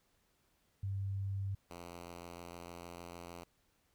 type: tone pair in turn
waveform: sine / 5% pulse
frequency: 98 / 86.58 Hz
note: G2 / F2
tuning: 0 / -14 cents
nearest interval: major second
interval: 214 cents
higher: first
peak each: -35 / -36 dBFS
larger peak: first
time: 0.83-1.55 / 1.7-3.44 s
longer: second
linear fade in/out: 5 ms
effects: pink hiss -75 dBFS RMS until 3.94 s